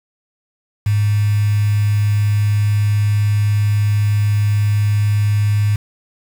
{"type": "tone with quantisation", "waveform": "sine", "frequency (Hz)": 103.83, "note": "G#2", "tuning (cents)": 0, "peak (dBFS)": -12, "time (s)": [0.86, 5.76], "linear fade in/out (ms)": 5, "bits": 5, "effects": []}